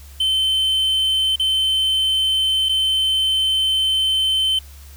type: tone with dropouts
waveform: triangle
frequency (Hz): 3080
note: G7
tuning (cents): -31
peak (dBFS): -14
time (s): 0.2-4.59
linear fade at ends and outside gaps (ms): 5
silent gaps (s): 1.359-1.396 / 2.688-2.692
effects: added 70 Hz sine -38 dBFS peak until 4.96 s + white hiss -47 dBFS RMS until 4.96 s